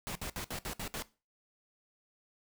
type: noise bursts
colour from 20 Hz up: pink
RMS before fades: -39 dBFS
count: 7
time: 0.07-1.023 s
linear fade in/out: 0 ms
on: 83 ms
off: 62 ms
effects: noise-tail reverb RT60 0.3 s tail -18 dB re dry